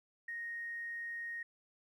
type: tone with tanh clipping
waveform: triangle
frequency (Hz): 1864.7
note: A#6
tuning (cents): 0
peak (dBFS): -39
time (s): 0.28-1.43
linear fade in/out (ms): 5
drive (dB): 2
effects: none